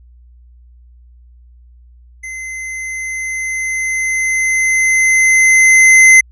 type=tone with level ramp; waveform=square; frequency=2060 Hz; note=C7; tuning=28 cents flat; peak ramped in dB=-25 to -3 dBFS; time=2.23-6.21 s; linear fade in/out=10 ms; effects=added 60 Hz sine -40 dBFS peak until 6.31 s + resampled to 24000 Hz